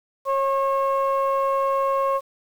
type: tone pair together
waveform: sine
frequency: 545.3 / 1085 Hz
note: C#5 / C#6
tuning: -29 / -37 cents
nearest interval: octave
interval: 1192 cents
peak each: -20 dBFS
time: 0.25-2.21 s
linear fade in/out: 50 ms
effects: tanh soft clip ceiling -15 dBFS + 8-bit